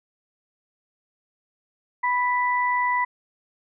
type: tone pair together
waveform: sine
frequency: 987.8 / 1977.5 Hz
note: B5 / B6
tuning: 0 / +2 cents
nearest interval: octave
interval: 1202 cents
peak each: -21 / -25 dBFS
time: 2.03-3.05 s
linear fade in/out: 10 ms
effects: none